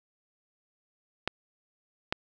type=clicks; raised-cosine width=0.3 ms; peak=-11 dBFS; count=2; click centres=1.276 / 2.125 s; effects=none